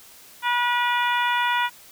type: harmonic tone with a mistuned harmonic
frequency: 484.1 Hz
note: B4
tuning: 35 cents flat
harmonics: 2 / 3 / 4 / 5 / 6 / 7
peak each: -22 / -26 / -28 / -30 / -32 / -33 dBFS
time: 0.42-1.7 s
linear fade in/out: 50 ms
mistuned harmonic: 7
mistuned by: +32 cents
effects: white hiss -48 dBFS RMS until 1.91 s